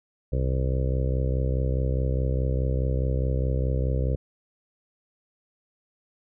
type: harmonic tone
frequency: 64.8 Hz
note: C2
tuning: 16 cents flat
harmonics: 1 / 2 / 3 / 4 / 5 / 6 / 7 / 8 / 9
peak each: -24 / -27 / -38 / -39 / -39 / -40 / -36 / -35 / -42 dBFS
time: 0.32-4.16 s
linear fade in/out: 10 ms
effects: none